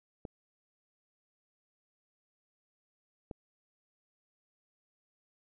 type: clicks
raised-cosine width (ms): 2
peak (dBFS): -27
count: 2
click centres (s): 0.252 / 3.312
effects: none